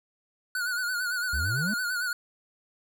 square tone with vibrato, 1463 Hz, F#6, 20 cents flat, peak -28 dBFS, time 0.55-2.13 s, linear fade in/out 2 ms, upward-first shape sine, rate 8.9 Hz, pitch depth 66 cents each way
triangle exponential sweep, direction up, 62 to 229.9 Hz, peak -26 dBFS, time 1.33-1.74 s, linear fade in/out 5 ms
effects none

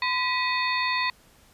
sine tone cluster, 1012 / 1951 / 2511 / 3645 / 4382 Hz, B5 / B6 / D#7 / A#7 / C#8, +42 / -22 / +15 / -40 / -21 cents, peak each -27 / -28 / -30 / -34 / -32 dBFS, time 0.02-1.1 s, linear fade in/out 2 ms, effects pink hiss -57 dBFS RMS until 1.53 s + resampled to 32000 Hz

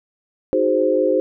sine chord, Ab dominant seventh, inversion second, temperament equal, 311.1 / 370 / 415.3 / 523.3 Hz, Eb4 / Gb4 / Ab4 / C5, 0 / 0 / 0 / 0 cents, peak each -22 / -21 / -22 / -17 dBFS, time 0.53-1.2 s, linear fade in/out 0 ms, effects none

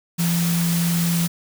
sine tone in noise, 170.1 Hz, F3, 45 cents flat, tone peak -18 dBFS, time 0.18-1.28 s, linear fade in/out 20 ms, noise white, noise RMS -27 dBFS, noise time 0.18-1.28 s, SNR +6 dB, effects none

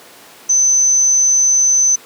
sine tone, 6110 Hz, G8, 45 cents flat, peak -9 dBFS, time 0.49-1.96 s, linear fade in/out 10 ms, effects pink hiss -40 dBFS RMS until 2.05 s + high-pass 300 Hz 12 dB/octave

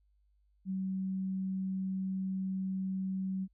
sine tone, 189.8 Hz, F#3, 44 cents sharp, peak -32 dBFS, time 0.65-3.48 s, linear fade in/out 50 ms, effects added 50 Hz sine -67 dBFS peak until 3.53 s

